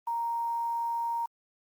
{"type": "tone with quantisation", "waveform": "sine", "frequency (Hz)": 932.3, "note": "A#5", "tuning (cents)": 0, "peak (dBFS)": -28, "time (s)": [0.07, 1.26], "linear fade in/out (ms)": 5, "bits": 9, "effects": ["Opus 32 kbps"]}